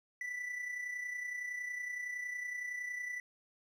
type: tone with amplitude modulation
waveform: triangle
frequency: 1975.5 Hz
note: B6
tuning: in tune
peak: -34 dBFS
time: 0.21-3.2 s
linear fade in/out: 2 ms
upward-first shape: sine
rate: 30.8 Hz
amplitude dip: 50%
effects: none